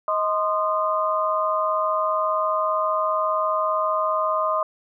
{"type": "tone cluster", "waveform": "sine", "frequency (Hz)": [629, 1042, 1227], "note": ["D#5", "C6", "D#6"], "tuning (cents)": [19, -7, -25], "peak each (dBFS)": -24, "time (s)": [0.08, 4.63], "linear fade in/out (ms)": 2, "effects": []}